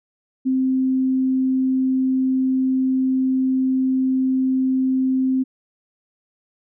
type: tone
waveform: sine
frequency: 261.1 Hz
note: C4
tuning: 3 cents flat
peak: -16 dBFS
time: 0.45-5.44 s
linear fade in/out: 20 ms
effects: none